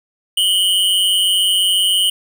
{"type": "tone pair together", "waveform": "square", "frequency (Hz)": [2918, 3107], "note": ["F#7", "G7"], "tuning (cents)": [-25, -16], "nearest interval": "minor second", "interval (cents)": 109, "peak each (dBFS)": -16, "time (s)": [0.37, 2.1], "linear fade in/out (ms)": 5, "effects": []}